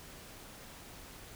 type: silence
effects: pink hiss -51 dBFS RMS until 1.35 s